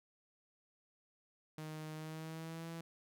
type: tone with pitch glide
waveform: sawtooth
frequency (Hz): 155.56 to 165.76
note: D#3 to E3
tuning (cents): 0 to +10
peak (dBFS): -40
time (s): 1.58-2.81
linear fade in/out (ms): 2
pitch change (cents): +110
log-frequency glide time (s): 1.95-2.69
effects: none